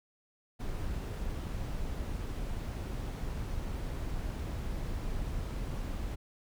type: noise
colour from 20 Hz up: brown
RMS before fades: -36 dBFS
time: 0.59-6.16 s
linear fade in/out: 20 ms
effects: none